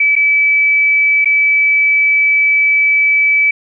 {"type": "tone with dropouts", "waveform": "sine", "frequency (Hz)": 2300, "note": "D7", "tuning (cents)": -37, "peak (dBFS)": -8, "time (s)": [0, 3.51], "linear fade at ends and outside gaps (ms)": 5, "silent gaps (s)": [[0.155, 0.162], [1.246, 1.256]], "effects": []}